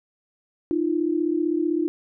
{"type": "tone pair together", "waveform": "sine", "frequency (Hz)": [307.6, 343.3], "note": ["D#4", "F4"], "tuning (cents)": [-20, -30], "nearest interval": "major second", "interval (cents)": 190, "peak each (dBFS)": -23, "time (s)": [0.71, 1.88], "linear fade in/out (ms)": 0, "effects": []}